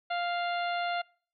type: harmonic tone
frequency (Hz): 698.5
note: F5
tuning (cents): 0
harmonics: 1 / 2 / 3 / 4 / 5 / 6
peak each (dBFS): -30 / -36 / -40 / -42 / -44 / -46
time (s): 0.1-1.02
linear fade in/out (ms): 10
effects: noise-tail reverb RT60 0.5 s tail -26 dB re dry